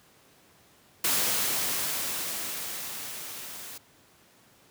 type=noise with level ramp; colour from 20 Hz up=white; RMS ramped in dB=-25 to -42 dBFS; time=1.04-3.78 s; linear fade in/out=5 ms; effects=pink hiss -59 dBFS RMS until 4.7 s + high-pass 100 Hz 12 dB/octave